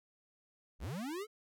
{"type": "linear sweep", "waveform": "square", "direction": "up", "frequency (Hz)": [31.19, 448.5], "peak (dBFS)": -39, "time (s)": [0.79, 1.27], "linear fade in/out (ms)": 50, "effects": []}